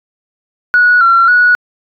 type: tone with pitch steps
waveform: sine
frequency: 1463 / 1364 / 1464 Hz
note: F#6 / F6 / F#6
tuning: -20 / -41 / -19 cents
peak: -4 dBFS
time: 0.74-1.55 s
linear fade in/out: 0 ms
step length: 270 ms
effects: tanh soft clip ceiling 0 dBFS